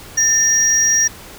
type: tone pair together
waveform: triangle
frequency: 1800 / 5715 Hz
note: A6 / F8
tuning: +39 / +39 cents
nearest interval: octave + minor sixth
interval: 2000 cents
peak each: -18 / -11 dBFS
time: 0.17-1.08 s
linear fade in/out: 10 ms
effects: pink hiss -37 dBFS RMS until 1.38 s